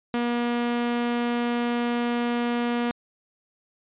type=tone; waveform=sawtooth; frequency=239.2 Hz; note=A#3; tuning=45 cents sharp; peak=-19 dBFS; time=0.14-2.91 s; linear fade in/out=0 ms; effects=resampled to 8000 Hz